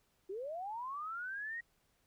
sine linear sweep, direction up, 360.3 to 1907 Hz, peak -39 dBFS, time 0.29-1.61 s, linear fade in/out 10 ms, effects pink hiss -75 dBFS RMS until 2.06 s

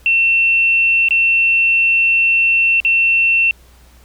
sine tone with dropouts, 2700 Hz, E7, 41 cents sharp, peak -10 dBFS, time 0.06-3.51 s, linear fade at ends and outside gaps 1 ms, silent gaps 1.086-1.108 / 2.802-2.849 s, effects added 61 Hz sine -44 dBFS peak until 4.04 s + pink hiss -50 dBFS RMS until 4.04 s

